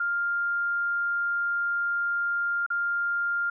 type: tone with dropouts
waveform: sine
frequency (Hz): 1400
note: F6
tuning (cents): +4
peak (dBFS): -24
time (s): 0-3.5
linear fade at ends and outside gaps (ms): 5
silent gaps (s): 2.664-2.702
effects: none